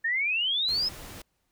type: exponential sweep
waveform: sine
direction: up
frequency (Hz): 1777 to 5250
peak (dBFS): -24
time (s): 0.04-0.89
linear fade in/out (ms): 10
type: noise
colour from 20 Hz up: pink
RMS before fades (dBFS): -43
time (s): 0.68-1.22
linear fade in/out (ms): 5
effects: pink hiss -75 dBFS RMS until 1.51 s